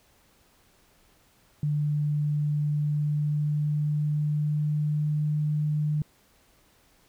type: tone with pitch glide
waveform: sine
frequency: 148.3 to 150.63 Hz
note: D3 to D3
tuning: +17 to +44 cents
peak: -23 dBFS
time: 1.63-6.02 s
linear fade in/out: 2 ms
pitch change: +27 cents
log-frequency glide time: 2.69-5.36 s
effects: pink hiss -62 dBFS RMS until 7.08 s